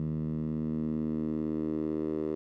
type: tone with band-pass filter sweep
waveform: 10% pulse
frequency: 77.78 Hz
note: D#2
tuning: in tune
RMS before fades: -32 dBFS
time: 0-2.35 s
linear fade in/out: 0 ms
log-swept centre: 170 to 380 Hz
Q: 2.7
effects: none